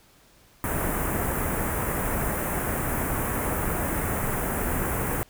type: band-stop noise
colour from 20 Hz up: pink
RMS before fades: -27 dBFS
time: 0.64-5.23 s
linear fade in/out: 0 ms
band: 2000 to 9200 Hz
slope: 24 dB/octave
effects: pink hiss -57 dBFS RMS until 5.29 s